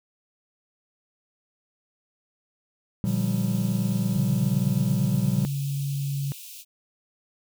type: high-pass noise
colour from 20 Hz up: white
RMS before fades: -42 dBFS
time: 3.04-6.65 s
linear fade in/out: 50 ms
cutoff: 2400 Hz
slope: 96 dB/octave
type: chord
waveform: triangle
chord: G minor seventh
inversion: first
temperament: just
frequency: 117.6 / 147 / 176.4 / 196 Hz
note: Bb2 / D3 / F3 / G3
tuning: +16 / +2 / +18 / 0 cents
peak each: -25 / -30 / -26 / -24 dBFS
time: 3.04-5.45 s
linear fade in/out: 0 ms
type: tone with pitch glide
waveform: sine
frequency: 138.59 to 140.12 Hz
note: C#3 to C#3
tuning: 0 to +19 cents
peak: -25 dBFS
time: 4.16-6.32 s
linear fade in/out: 0 ms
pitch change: +19 cents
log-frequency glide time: 5.36-5.48 s
effects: none